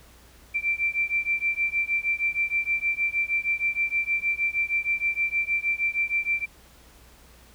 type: beating tone pair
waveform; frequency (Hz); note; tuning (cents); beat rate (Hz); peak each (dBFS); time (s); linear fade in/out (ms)
sine; 2346 / 2352.4; D7 / D7; -2 / +2; 6.4; -26; 0.54-6.46; 20
effects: added 60 Hz sine -54 dBFS peak until 7.54 s + pink hiss -54 dBFS RMS until 7.54 s